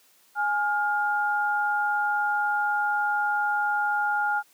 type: tone pair together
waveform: sine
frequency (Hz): 832 / 1411.8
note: G#5 / F6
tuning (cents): +3 / +18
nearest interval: major sixth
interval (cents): 915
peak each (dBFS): -25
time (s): 0.35-4.43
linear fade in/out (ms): 50
effects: white hiss -60 dBFS RMS until 4.53 s + high-pass 200 Hz 12 dB/octave